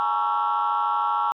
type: chord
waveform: sine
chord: A# half-diminished seventh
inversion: third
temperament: just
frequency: 839.1 / 932.3 / 1118.8 / 1342.6 Hz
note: G#5 / A#5 / C#6 / E6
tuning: +18 / 0 / +16 / +31 cents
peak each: -25 dBFS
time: 0-1.32 s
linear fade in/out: 0 ms
effects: tanh soft clip ceiling -15 dBFS